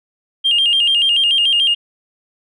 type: tone with vibrato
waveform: sine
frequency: 3007 Hz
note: F#7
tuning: 27 cents sharp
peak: -10 dBFS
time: 0.44-1.75 s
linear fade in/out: 20 ms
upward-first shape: square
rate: 6.9 Hz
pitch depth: 100 cents each way
effects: tanh soft clip ceiling -7 dBFS